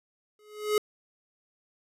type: tone with exponential growth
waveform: square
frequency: 422 Hz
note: G#4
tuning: 28 cents sharp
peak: -20 dBFS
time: 0.39-0.78 s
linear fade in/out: 2 ms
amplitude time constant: 83 ms
effects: resampled to 32000 Hz